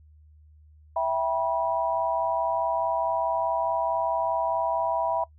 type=chord; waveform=sine; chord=E minor; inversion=none; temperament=equal with one note detuned; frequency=659.3 / 784 / 972.5 Hz; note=E5 / G5 / B5; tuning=0 / 0 / -27 cents; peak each=-26 / -30 / -27 dBFS; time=0.96-5.24 s; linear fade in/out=5 ms; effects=noise-tail reverb RT60 0.1 s tail -21 dB re dry + added 76 Hz sine -51 dBFS peak until 5.38 s